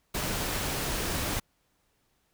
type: noise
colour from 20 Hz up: pink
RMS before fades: -31 dBFS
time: 0.14-1.4 s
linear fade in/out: 10 ms
effects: pink hiss -72 dBFS RMS until 2.33 s